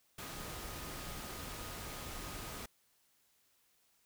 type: tone in noise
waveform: sine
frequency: 1244.5 Hz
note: D#6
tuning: in tune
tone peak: -55 dBFS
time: 0.18-2.66 s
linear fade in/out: 5 ms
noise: pink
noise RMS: -45 dBFS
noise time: 0.18-2.66 s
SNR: -13 dB
effects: white hiss -73 dBFS RMS until 4.05 s

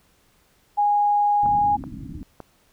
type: tone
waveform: sine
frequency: 824 Hz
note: G#5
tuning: 14 cents flat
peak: -16 dBFS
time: 0.77-1.77 s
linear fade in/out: 20 ms
type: low-pass noise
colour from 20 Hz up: white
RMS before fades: -35 dBFS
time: 1.43-2.23 s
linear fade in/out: 0 ms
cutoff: 310 Hz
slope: 96 dB/octave
type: clicks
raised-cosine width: 1 ms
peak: -22 dBFS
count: 3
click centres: 1.461 / 1.839 / 2.403 s
effects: pink hiss -61 dBFS RMS until 2.72 s

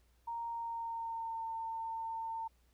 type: tone with pitch glide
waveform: sine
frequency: 930 to 904 Hz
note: A#5 to A5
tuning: -4 to +47 cents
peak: -37 dBFS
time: 0.27-2.48 s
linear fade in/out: 10 ms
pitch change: -49 cents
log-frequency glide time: 0.49-1.47 s
effects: added 60 Hz sine -67 dBFS peak until 2.73 s + pink hiss -75 dBFS RMS until 2.73 s

